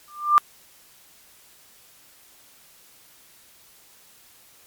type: tone with exponential growth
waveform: sine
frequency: 1191 Hz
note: D6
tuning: 24 cents sharp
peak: -8 dBFS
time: 0.08-0.38 s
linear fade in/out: 0 ms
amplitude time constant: 64 ms
effects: white hiss -53 dBFS RMS until 4.66 s + MP3 96 kbps